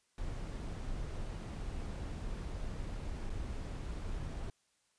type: noise with dropouts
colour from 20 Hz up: brown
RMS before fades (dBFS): -40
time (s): 0.18-4.5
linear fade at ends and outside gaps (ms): 1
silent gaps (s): 3.296-3.301
effects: white hiss -75 dBFS RMS until 4.98 s + resampled to 22050 Hz